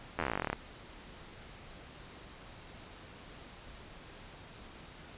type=slowing click train; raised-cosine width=0.5 ms; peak=-17 dBFS; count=19; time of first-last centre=0.19-0.53 s; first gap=11 ms; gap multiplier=1.06; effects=pink hiss -51 dBFS RMS until 5.17 s + resampled to 8000 Hz